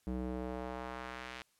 square tone with band-pass filter sweep, 62.7 Hz, B1, 27 cents sharp, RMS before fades -41 dBFS, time 0.07-1.42 s, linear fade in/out 0 ms, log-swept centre 240 to 2600 Hz, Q 1, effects white hiss -73 dBFS RMS until 1.59 s + low-pass 12000 Hz 12 dB/octave

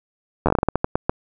slowing click train, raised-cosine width 1 ms, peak -3 dBFS, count 13, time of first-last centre 0.46-1.095 s, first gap 11 ms, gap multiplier 1.26, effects none

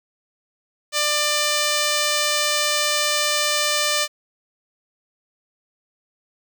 5% pulse tone, 595 Hz, D5, 22 cents sharp, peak -7 dBFS, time 0.92-4.08 s, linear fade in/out 50 ms, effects none

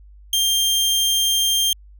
sawtooth tone, 3186 Hz, G7, 27 cents sharp, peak -13 dBFS, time 0.33-1.73 s, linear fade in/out 2 ms, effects added 50 Hz sine -42 dBFS peak until 1.99 s

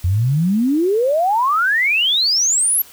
sine exponential sweep, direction up, 84.6 to 12000 Hz, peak -13 dBFS, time 0.04-2.82 s, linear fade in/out 5 ms, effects white hiss -43 dBFS RMS until 2.92 s

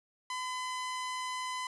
sawtooth tone, 1013 Hz, B5, 44 cents sharp, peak -31 dBFS, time 0.3-1.67 s, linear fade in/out 2 ms, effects resampled to 22050 Hz

